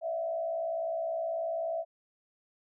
sine tone with frequency modulation, 659.3 Hz, E5, in tune, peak -30 dBFS, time 0.01-1.85 s, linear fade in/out 50 ms, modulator 59.1 Hz, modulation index 0.65, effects none

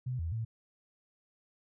sine tone with pitch steps, 126.3 / 82.5 / 112.8 Hz, B2 / E2 / A2, +39 / +2 / +44 cents, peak -32 dBFS, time 0.06-0.45 s, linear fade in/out 10 ms, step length 130 ms, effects none

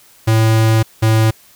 square tone pair in turn, 111.3 / 110.76 Hz, A2 / A2, +20 / +12 cents, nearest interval unison, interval 8 cents, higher first, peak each -10 dBFS, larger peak neither, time 0.27-0.83 / 1.02-1.31 s, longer first, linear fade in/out 10 ms, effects white hiss -47 dBFS RMS until 1.55 s

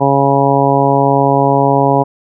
harmonic tone, 138.59 Hz, C#3, in tune, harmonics 1 / 2 / 3 / 4 / 5 / 6 / 7, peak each -16 / -16 / -16 / -16 / -16 / -16 / -16 dBFS, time 0-2.04 s, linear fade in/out 20 ms, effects none

